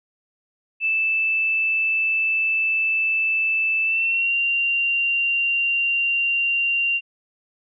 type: tone with pitch glide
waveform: sine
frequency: 2637 to 2770 Hz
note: E7 to F7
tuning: 0 to -15 cents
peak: -18 dBFS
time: 0.8-7.01 s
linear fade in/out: 50 ms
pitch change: +85 cents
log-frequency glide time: 3.84-4.34 s
effects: none